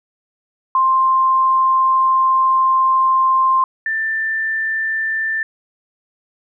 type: tone pair in turn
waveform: sine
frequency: 1051 / 1777.8 Hz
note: C6 / A6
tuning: +7 / +17 cents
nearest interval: major sixth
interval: 910 cents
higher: second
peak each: -11 / -17 dBFS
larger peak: first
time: 0.75-3.64 / 3.86-5.43 s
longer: first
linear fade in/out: 2 ms
effects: none